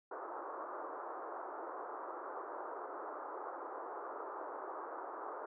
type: band-pass noise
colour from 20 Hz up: white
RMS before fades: -45 dBFS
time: 0.11-5.46 s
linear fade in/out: 5 ms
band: 330 to 1300 Hz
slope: 48 dB/octave
effects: none